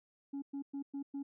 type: tone bursts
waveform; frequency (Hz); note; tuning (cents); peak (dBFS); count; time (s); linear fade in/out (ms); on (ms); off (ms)
sine; 279.1; C#4; +12; -35; 5; 0.33-1.23; 10; 92; 110
effects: tanh soft clip ceiling -36 dBFS